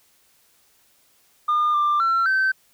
sine tone with pitch steps, 1211 / 1187 / 1351 / 1543 Hz, D#6 / D6 / E6 / G6, -47 / +18 / +42 / -28 cents, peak -15 dBFS, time 1.48-2.52 s, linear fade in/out 10 ms, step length 260 ms, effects tanh soft clip ceiling -15 dBFS + white hiss -60 dBFS RMS until 2.73 s

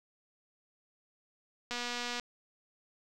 click train, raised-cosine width 0.2 ms, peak -20 dBFS, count 119, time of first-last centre 1.71-2.198 s, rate 242 Hz, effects none

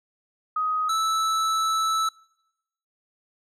sine / square tone pair in turn, 1255 / 1312 Hz, D#6 / E6, +15 / -9 cents, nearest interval minor second, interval 76 cents, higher second, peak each -22 dBFS, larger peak neither, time 0.56-0.89 / 0.89-2.09 s, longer second, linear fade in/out 5 ms, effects noise-tail reverb RT60 0.9 s tail -25 dB re dry + low-pass 10000 Hz 12 dB/octave

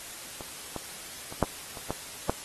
clicks, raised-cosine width 1 ms, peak -25 / -21 / -27 / -8 / -27 / -16 / -11 dBFS, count 7, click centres 0.408 / 0.763 / 1.325 / 1.427 / 1.772 / 1.906 / 2.296 s, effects white hiss -42 dBFS RMS until 2.44 s + AAC 32 kbps

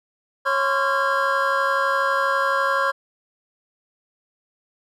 triangle tone cluster, 548 / 1035 / 1107 / 1378 / 1627 Hz, C#5 / C6 / C#6 / F6 / G#6, -20 / -19 / -3 / -24 / -36 cents, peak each -23 dBFS, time 0.45-2.92 s, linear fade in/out 20 ms, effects none

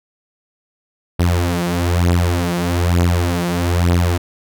sawtooth beating tone pair, 86.6 / 87.7 Hz, F2 / F2, -14 / +8 cents, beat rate 1.1 Hz, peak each -13 dBFS, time 1.19-4.18 s, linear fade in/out 10 ms, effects none

